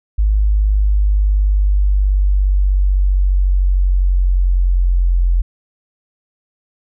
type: linear sweep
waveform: sine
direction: down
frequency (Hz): 51.91 to 43.65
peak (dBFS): -10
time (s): 0.18-5.42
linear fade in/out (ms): 10
effects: none